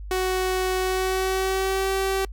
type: tone with pitch glide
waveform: sawtooth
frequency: 372.1 to 385.7 Hz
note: F#4 to G4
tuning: +10 to -28 cents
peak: -18 dBFS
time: 0.11-2.25 s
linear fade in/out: 2 ms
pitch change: +62 cents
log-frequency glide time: 0.79-1.89 s
effects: noise-tail reverb RT60 0.1 s tail -26 dB re dry + added 50 Hz sine -33 dBFS peak until 2.32 s